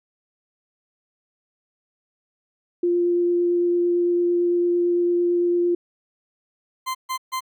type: tone with vibrato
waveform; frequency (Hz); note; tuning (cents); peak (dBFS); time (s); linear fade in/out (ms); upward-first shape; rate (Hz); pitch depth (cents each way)
sine; 349.2; F4; 0; -17; 2.83-5.75; 5; triangle; 8.9; 9
type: tone bursts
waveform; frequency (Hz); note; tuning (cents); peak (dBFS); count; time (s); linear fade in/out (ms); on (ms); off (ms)
40% pulse; 1038; C6; -14; -23; 3; 6.86-7.407; 20; 89; 140
effects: none